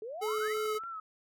sine exponential sweep, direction up, 415.3 to 2160 Hz, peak -38 dBFS, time 0.02-0.54 s, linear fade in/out 2 ms
square tone, 429.7 Hz, A4, 41 cents flat, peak -32 dBFS, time 0.21-0.79 s, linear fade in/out 20 ms
sine tone with vibrato, 1318.5 Hz, E6, in tune, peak -38 dBFS, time 0.28-1 s, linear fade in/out 5 ms, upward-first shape sine, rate 3.8 Hz, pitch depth 64 cents each way
click train, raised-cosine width 0.5 ms, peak -39 dBFS, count 6, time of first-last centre 0.39-0.836 s, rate 11.2 Hz
effects none

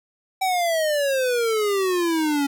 square exponential sweep, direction down, 772 to 277.2 Hz, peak -20 dBFS, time 0.41-2.47 s, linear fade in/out 10 ms, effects none

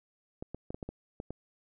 clicks, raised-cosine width 2 ms, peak -25 dBFS, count 8, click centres 0.425 / 0.546 / 0.705 / 0.745 / 0.828 / 0.89 / 1.201 / 1.306 s, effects none

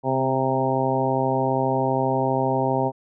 harmonic tone with a mistuned harmonic, 132.4 Hz, C3, 21 cents sharp, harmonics 1 / 2 / 3 / 4 / 5 / 6 / 7, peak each -27 / -27 / -27 / -27 / -27 / -27 / -27 dBFS, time 0.03-2.92 s, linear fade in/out 50 ms, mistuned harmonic 2, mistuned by -17 cents, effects none

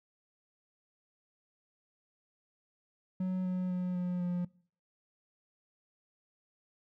triangle tone with pitch steps, 185.1 / 183.08 / 181.08 / 179.1 / 177.15 Hz, F#3 / F#3 / F#3 / F3 / F3, +1 / -18 / -37 / +44 / +25 cents, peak -28 dBFS, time 3.2-4.45 s, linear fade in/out 5 ms, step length 250 ms, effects noise-tail reverb RT60 0.5 s tail -23 dB re dry

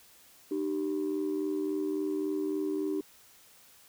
sine tone pair together, 303.7 / 387.3 Hz, D#4 / G4, -42 / -21 cents, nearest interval major third, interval 421 cents, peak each -30 / -31 dBFS, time 0.51-3.01 s, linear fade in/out 5 ms, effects tanh soft clip ceiling -24 dBFS + white hiss -58 dBFS RMS until 3.88 s

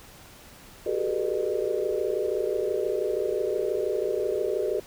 sine tone cluster, 371.7 / 397.6 / 430.5 / 486.8 / 606 Hz, F#4 / G4 / A4 / B4 / D#5, +8 / +25 / -38 / -25 / -46 cents, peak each -31 / -30 / -30 / -31 / -32 dBFS, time 0.86-4.8 s, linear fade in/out 5 ms, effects pink hiss -49 dBFS RMS until 4.86 s

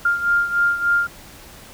sine beating tone pair, 1400 / 1403.4 Hz, F6 / F6, +4 / +8 cents, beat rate 3.4 Hz, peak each -17 / -22 dBFS, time 0.05-1.07 s, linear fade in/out 5 ms, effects pink hiss -42 dBFS RMS until 1.73 s

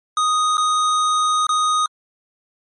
square tone with dropouts, 1244.5 Hz, D#6, in tune, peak -16 dBFS, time 0.17-1.86 s, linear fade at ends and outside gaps 2 ms, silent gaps 0.571-0.579 / 1.468-1.491 s, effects MP3 48 kbps

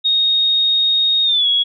sine tone with pitch glide, 3727 to 3340 Hz, A#7 to G#7, -1 to +9 cents, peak -12 dBFS, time 0.04-1.64 s, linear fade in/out 20 ms, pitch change -190 cents, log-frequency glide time 1.24-1.47 s, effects none

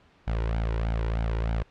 sawtooth tone with flanger, 56 Hz, A1, 31 cents sharp, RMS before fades -27 dBFS, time 0.27-1.63 s, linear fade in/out 10 ms, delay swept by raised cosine 1.3 to 2.14 ms, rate 3.2 Hz, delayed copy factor +0.65, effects pink hiss -59 dBFS RMS until 1.7 s + low-pass 3000 Hz 12 dB/octave

